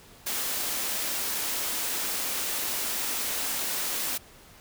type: high-pass noise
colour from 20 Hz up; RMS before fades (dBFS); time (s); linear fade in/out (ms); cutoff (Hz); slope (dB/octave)
white; -30; 0.26-4.18; 10; 190; 48
effects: pink hiss -52 dBFS RMS until 4.6 s